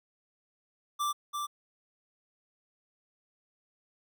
square tone with echo, 1174.7 Hz, D6, in tune, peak -29 dBFS, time 0.99-1.13 s, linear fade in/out 20 ms, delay 340 ms, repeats 1, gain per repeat -4 dB, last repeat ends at 1.47 s, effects none

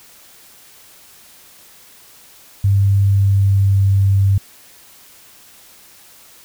sine tone with pitch glide, 99 to 97.98 Hz, G2 to G2, +18 to 0 cents, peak -10 dBFS, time 2.64-4.38 s, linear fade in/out 5 ms, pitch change -18 cents, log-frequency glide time 3.03-3.83 s, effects white hiss -45 dBFS RMS until 6.44 s

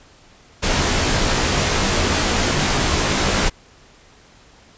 pink noise with comb filter, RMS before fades -18 dBFS, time 0.62-3.5 s, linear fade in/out 20 ms, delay 18 ms, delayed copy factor -0.7, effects pink hiss -49 dBFS RMS until 4.77 s + resampled to 16000 Hz

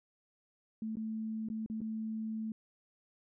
sine tone with dropouts, 220 Hz, A3, in tune, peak -35 dBFS, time 0.82-2.52 s, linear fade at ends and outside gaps 2 ms, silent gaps 0.956-0.969 / 1.487-1.5 / 1.662-1.699 / 1.806-1.815 s, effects none

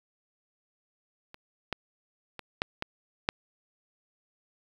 clicks, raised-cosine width 0.3 ms, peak -29 / -14 / -23 / -10 / -15 / -8 dBFS, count 6, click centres 1.344 / 1.727 / 2.393 / 2.619 / 2.824 / 3.289 s, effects 8-bit

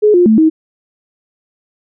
sine tone with pitch steps, 422.3 / 354 / 219.4 / 316.8 Hz, G#4 / F4 / A3 / D#4, +29 / +23 / -5 / +31 cents, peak -5 dBFS, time 0.02-0.5 s, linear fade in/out 20 ms, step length 120 ms, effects none

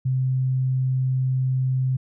sine tone, 130 Hz, C3, 11 cents flat, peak -19 dBFS, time 0.05-1.97 s, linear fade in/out 10 ms, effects none

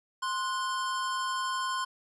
square tone pair together, 1046.5 / 1467.5 Hz, C6 / F#6, 0 / -15 cents, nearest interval tritone, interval 585 cents, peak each -31 / -37 dBFS, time 0.22-1.85 s, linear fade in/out 10 ms, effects resampled to 22050 Hz

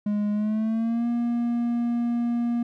triangle tone with pitch glide, 207.7 to 237.2 Hz, G#3 to A#3, 0 to +30 cents, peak -20 dBFS, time 0.06-2.63 s, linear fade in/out 5 ms, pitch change +230 cents, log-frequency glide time 0.32-1.07 s, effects none

